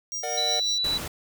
square tone with tremolo, 5700 Hz, F8, 34 cents sharp, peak -29 dBFS, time 0.12-0.78 s, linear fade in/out 0 ms, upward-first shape sine, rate 5.5 Hz, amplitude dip 65%
square chord, Bb augmented, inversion none, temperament equal with one note detuned, 466.2 / 598.6 / 740 Hz, Bb4 / D5 / F#5, 0 / +33 / 0 cents, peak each -36 / -34 / -32 dBFS, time 0.23-0.6 s, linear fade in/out 5 ms
sine tone, 3951 Hz, B7, in tune, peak -23 dBFS, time 0.37-0.98 s, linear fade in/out 10 ms
pink noise, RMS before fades -34 dBFS, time 0.84-1.08 s, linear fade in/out 5 ms
effects none

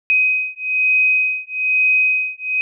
sine beating tone pair, 2517 / 2518.1 Hz, D#7 / D#7, +19 / +20 cents, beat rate 1.1 Hz, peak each -17 dBFS, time 0.1-2.61 s, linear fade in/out 0 ms, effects none

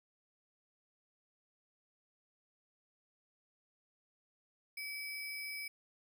sine tone with sample-and-hold, 2293 Hz, D7, 42 cents flat, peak -40 dBFS, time 4.77-5.68 s, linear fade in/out 5 ms, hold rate 7350 Hz, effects none

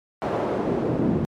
brown noise with band-pass filter sweep, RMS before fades -23 dBFS, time 0.22-1.25 s, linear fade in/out 0 ms, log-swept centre 750 to 250 Hz, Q 1.2, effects high-pass 100 Hz 12 dB/octave + MP3 64 kbps

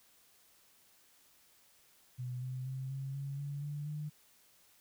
sine tone with pitch steps, 125.2 / 128.5 / 131.88 / 135.35 / 138.92 / 142.58 / 146.33 / 150.18 Hz, B2 / C3 / C3 / C#3 / C#3 / C#3 / D3 / D3, +24 / -31 / +14 / -41 / +4 / +49 / -6 / +39 cents, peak -37 dBFS, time 2.18-4.1 s, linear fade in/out 20 ms, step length 240 ms, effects white hiss -66 dBFS RMS until 4.8 s

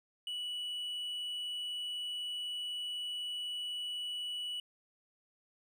triangle tone, 2948 Hz, F#7, 7 cents flat, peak -35 dBFS, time 0.27-4.6 s, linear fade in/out 2 ms, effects none

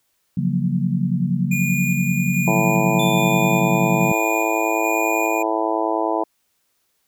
sine chord, Gb major seventh, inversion second, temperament equal, 138.59 / 174.61 / 185 / 233.1 Hz, Db3 / F3 / Gb3 / Bb3, 0 / 0 / 0 / 0 cents, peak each -23 / -22 / -22 / -26 dBFS, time 0.37-4.12 s, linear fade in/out 5 ms
square tone with tremolo, 2433 Hz, D#7, 39 cents flat, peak -23 dBFS, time 1.51-5.43 s, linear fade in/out 10 ms, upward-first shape square, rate 1.2 Hz, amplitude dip 25%
harmonic tone, 110 Hz, A2, in tune, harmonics 3 / 4 / 5 / 6 / 7 / 8 / 9, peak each -24 / -27 / -29 / -24 / -27 / -26 / -27 dBFS, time 2.47-6.24 s, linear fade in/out 10 ms
40% pulse tone with exponential decay, 3527 Hz, A7, 3 cents sharp, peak -23 dBFS, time 2.99-4.79 s, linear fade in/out 5 ms, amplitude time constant 390 ms
effects white hiss -68 dBFS RMS until 7.07 s

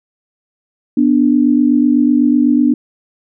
sine tone pair together, 246 / 294 Hz, B3 / D4, -7 / +2 cents, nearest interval minor third, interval 309 cents, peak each -11 dBFS, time 0.97-2.74 s, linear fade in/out 5 ms, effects none

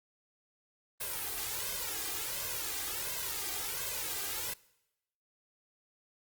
white noise with flanger, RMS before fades -37 dBFS, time 1-4.54 s, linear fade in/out 10 ms, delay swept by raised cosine 1.9 to 2.54 ms, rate 1.4 Hz, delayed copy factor +0.8, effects noise-tail reverb RT60 0.9 s tail -22 dB re dry + Opus 32 kbps

